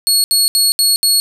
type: tone bursts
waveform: 25% pulse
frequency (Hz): 4350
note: C#8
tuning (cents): -33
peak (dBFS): -5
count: 5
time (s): 0.07-1.2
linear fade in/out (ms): 0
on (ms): 170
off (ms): 70
effects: none